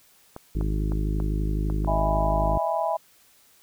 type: clicks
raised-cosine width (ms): 1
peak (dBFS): -22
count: 6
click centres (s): 0.364 / 0.611 / 0.92 / 1.201 / 1.7 / 1.847
type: harmonic tone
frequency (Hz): 51.91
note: G#1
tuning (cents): 0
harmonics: 1 / 2 / 3 / 4 / 5 / 6 / 7 / 8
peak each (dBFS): -24 / -33 / -31 / -37 / -40 / -35 / -40 / -43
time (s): 0.55-2.58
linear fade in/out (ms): 5
type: chord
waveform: sine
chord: E major seventh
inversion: third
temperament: just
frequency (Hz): 618.1 / 659.3 / 824.1 / 988.9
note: D#5 / E5 / G#5 / B5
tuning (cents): -12 / 0 / -14 / +2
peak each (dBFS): -31 / -26 / -28 / -29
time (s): 1.87-2.97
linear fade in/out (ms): 10
effects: white hiss -58 dBFS RMS until 3.62 s